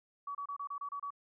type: tone bursts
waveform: sine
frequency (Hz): 1136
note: C#6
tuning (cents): +42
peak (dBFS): -37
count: 8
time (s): 0.27-1.105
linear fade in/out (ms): 5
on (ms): 79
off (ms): 29
effects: none